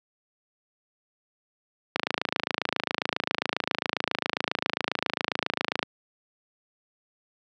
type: click train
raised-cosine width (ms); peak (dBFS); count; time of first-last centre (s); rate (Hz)
0.3; -7; 107; 1.96-5.829; 27.4
effects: high-pass 200 Hz 12 dB/octave